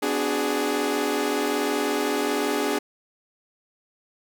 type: chord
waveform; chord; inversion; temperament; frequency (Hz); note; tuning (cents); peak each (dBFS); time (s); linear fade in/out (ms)
sawtooth; G# half-diminished seventh; first; equal with one note detuned; 252.4 / 293.7 / 370 / 415.3; B3 / D4 / F#4 / G#4; +38 / 0 / 0 / 0; -27 / -23 / -28 / -22; 0.02-2.79; 10
effects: none